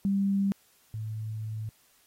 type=tone pair in turn; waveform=sine; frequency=197.3 / 109.3 Hz; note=G3 / A2; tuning=+11 / -11 cents; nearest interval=minor seventh; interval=1022 cents; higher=first; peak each=-23 / -32 dBFS; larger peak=first; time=0.05-0.52 / 0.94-1.69 s; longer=second; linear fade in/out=0 ms; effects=white hiss -64 dBFS RMS until 2.06 s + AAC 48 kbps